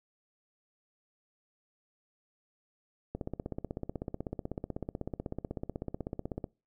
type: click train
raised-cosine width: 2 ms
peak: -22 dBFS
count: 54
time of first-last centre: 3.15-6.442 s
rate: 16.1 Hz
effects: noise-tail reverb RT60 0.3 s tail -24 dB re dry